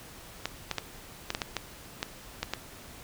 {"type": "clicks", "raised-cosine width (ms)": 0.2, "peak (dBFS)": -12, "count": 10, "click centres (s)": [0.456, 0.713, 0.783, 1.304, 1.349, 1.418, 1.567, 2.029, 2.43, 2.536], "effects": ["pink hiss -48 dBFS RMS until 3.03 s"]}